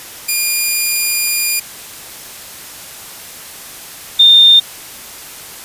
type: tone pair in turn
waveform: 5% pulse / sine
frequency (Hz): 2419 / 3624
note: D#7 / A#7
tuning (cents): -49 / -50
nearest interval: perfect fifth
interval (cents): 699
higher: second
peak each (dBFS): -3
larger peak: neither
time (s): 0.28-1.6 / 4.19-4.6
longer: first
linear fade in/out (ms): 10
effects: white hiss -32 dBFS RMS until 5.64 s + resampled to 32000 Hz